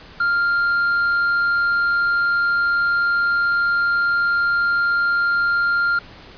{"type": "tone", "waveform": "triangle", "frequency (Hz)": 1396.9, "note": "F6", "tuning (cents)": 0, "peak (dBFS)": -14, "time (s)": [0.2, 5.99], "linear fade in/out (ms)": 5, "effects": ["pink hiss -42 dBFS RMS until 6.37 s", "resampled to 11025 Hz"]}